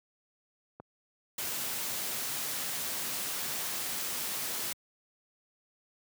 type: click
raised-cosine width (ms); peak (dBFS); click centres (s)
1; -30; 0.8
type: noise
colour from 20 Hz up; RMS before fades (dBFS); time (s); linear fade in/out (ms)
white; -35; 1.38-4.73; 5
effects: high-pass 100 Hz 12 dB/octave